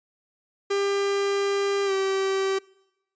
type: tone with pitch glide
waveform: 45% pulse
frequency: 398.8 to 386.6 Hz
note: G4 to G4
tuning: +30 to -24 cents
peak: -22 dBFS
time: 0.7-2.59 s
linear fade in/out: 10 ms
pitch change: -54 cents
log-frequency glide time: 1.85-1.92 s
effects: noise-tail reverb RT60 0.9 s tail -24 dB re dry + resampled to 16000 Hz